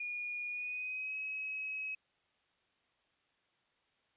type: tone with pitch glide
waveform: sine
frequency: 2441 to 2555 Hz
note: D#7 to D#7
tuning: -34 to +45 cents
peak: -37 dBFS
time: 0-1.95 s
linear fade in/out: 5 ms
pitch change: +79 cents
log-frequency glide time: 0.48-1.16 s
effects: white hiss -75 dBFS RMS until 4.16 s + resampled to 8000 Hz